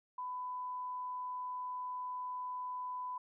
sine tone, 1000 Hz, B5, 21 cents sharp, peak -38 dBFS, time 0.18-3.18 s, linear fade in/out 5 ms, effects none

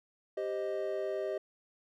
triangle chord, C minor, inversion second, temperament equal, 392 / 523.3 / 622.3 Hz, G4 / C5 / Eb5, 0 / 0 / 0 cents, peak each -34 / -38 / -34 dBFS, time 0.37-1.38 s, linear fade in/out 5 ms, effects none

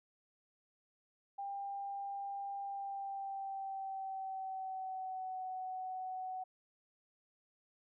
sine tone with pitch glide, 796 to 747 Hz, G5 to F#5, +26 to +16 cents, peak -39 dBFS, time 1.38-6.44 s, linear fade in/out 10 ms, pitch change -110 cents, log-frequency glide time 2.61-5.43 s, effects none

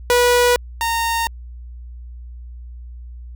sawtooth tone pair in turn, 487.7 / 920.7 Hz, B4 / A#5, -22 / -22 cents, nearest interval major seventh, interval 1100 cents, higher second, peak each -8 / -14 dBFS, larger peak first, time 0.1-0.56 / 0.81-1.27 s, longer neither, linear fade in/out 0 ms, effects added 60 Hz sine -32 dBFS peak until 3.35 s

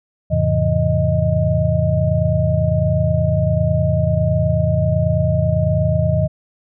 sine tone cluster, 85.1 / 106.5 / 134.6 / 164.8 / 623 Hz, F2 / G#2 / C3 / E3 / D#5, -44 / +44 / +49 / 0 / +2 cents, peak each -20 dBFS, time 0.3-6.28 s, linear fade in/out 20 ms, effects none

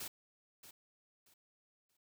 white noise with echo, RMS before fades -44 dBFS, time 0-0.08 s, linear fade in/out 5 ms, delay 630 ms, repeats 3, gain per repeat -12 dB, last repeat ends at 1.97 s, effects none

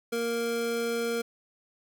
square tone pair together, 233.1 / 466.2 Hz, A#3 / A#4, 0 / 0 cents, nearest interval octave, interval 1200 cents, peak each -35 / -29 dBFS, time 0.12-1.22 s, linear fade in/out 10 ms, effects none

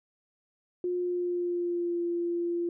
sine tone with pitch glide, 357.3 to 344.5 Hz, F4 to F4, +40 to -24 cents, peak -27 dBFS, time 0.84-2.69 s, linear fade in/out 2 ms, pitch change -64 cents, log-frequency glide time 0.96-2.02 s, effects none

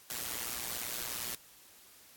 white noise with amplitude modulation, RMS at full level -35 dBFS, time 0.1-1.35 s, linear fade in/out 2 ms, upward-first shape sine, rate 119 Hz, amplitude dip 80%, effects white hiss -58 dBFS RMS until 2.16 s + AAC 64 kbps

